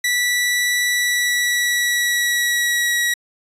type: tone with pitch glide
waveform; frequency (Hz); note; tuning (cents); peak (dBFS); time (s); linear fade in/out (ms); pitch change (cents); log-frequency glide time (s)
sawtooth; 1959 to 1918.7; B6 to A#6; -15 to +49; -13; 0.04-3.14; 5; -36; 0.87-2.96
effects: resampled to 32000 Hz